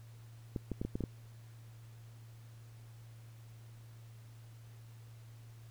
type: clicks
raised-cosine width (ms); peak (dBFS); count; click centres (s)
3; -23; 7; 0.562 / 0.717 / 0.815 / 0.85 / 0.955 / 1.007 / 1.038
effects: added 114 Hz sine -51 dBFS peak until 5.7 s + pink hiss -65 dBFS RMS until 5.7 s